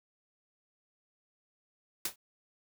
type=noise with exponential decay; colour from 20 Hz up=white; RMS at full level=-28 dBFS; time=2.05-2.16 s; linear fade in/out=5 ms; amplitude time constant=23 ms; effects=none